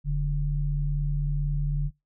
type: tone pair together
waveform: sine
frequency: 40.91 / 145.1 Hz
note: E1 / D3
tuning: -12 / -21 cents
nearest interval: octave + minor seventh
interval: 2191 cents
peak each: -26 dBFS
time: 0.04-1.91 s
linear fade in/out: 50 ms
effects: noise-tail reverb RT60 0.2 s tail -22 dB re dry